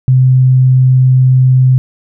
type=tone; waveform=sine; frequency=129.1 Hz; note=C3; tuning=23 cents flat; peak=-4 dBFS; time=0.08-1.78 s; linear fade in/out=0 ms; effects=none